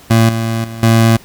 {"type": "tone with level steps", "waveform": "25% pulse", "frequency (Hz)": 113.6, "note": "A#2", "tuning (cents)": -44, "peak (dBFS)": [-3, -11, -21, -3], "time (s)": [0.1, 1.17], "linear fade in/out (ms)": 10, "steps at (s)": [0.29, 0.64, 0.83], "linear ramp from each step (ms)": 2, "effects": ["pink hiss -41 dBFS RMS until 1.24 s"]}